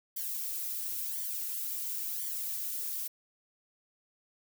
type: noise with flanger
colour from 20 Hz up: violet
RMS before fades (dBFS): -36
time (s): 0.16-3.08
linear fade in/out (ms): 10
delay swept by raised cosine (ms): 0.75 to 3.15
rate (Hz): 0.96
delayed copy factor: -0.85
effects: none